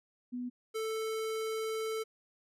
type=tone pair in turn; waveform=sine / square; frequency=246.9 / 441.1 Hz; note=B3 / A4; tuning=0 / +4 cents; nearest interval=minor seventh; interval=1004 cents; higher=second; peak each=-35 / -34 dBFS; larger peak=second; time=0.32-0.5 / 0.74-2.04 s; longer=second; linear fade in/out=20 ms; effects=resampled to 32000 Hz